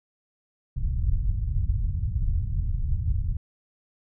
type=low-pass noise; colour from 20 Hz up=pink; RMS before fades=-25 dBFS; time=0.76-3.37 s; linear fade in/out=5 ms; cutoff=110 Hz; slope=24 dB/octave; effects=none